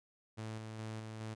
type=tone with tremolo; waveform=sawtooth; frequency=110 Hz; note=A2; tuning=in tune; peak=-37 dBFS; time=0.37-1.35 s; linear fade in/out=20 ms; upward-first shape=square; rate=2.4 Hz; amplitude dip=30%; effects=resampled to 22050 Hz